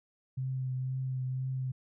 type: tone with vibrato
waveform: sine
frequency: 130 Hz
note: C3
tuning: 11 cents flat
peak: -31 dBFS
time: 0.37-1.72 s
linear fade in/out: 10 ms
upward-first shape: triangle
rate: 2 Hz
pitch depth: 20 cents each way
effects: none